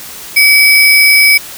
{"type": "tone with sample-and-hold", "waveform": "sine", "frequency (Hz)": 2279, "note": "C#7", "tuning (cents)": 47, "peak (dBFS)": -3, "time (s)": [0.36, 1.38], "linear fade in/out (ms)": 10, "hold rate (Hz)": 7350, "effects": ["white hiss -28 dBFS RMS until 1.57 s"]}